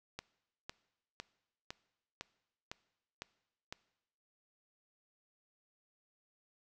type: click train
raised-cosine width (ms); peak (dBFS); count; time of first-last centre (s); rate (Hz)
0.2; -24; 8; 0.19-3.725; 1.98
effects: noise-tail reverb RT60 0.9 s tail -21 dB re dry